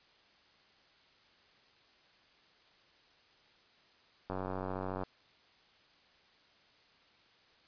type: click train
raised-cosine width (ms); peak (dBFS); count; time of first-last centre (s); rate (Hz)
1; -24; 70; 4.3-5.035; 93.9
effects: white hiss -65 dBFS RMS until 7.67 s + resampled to 11025 Hz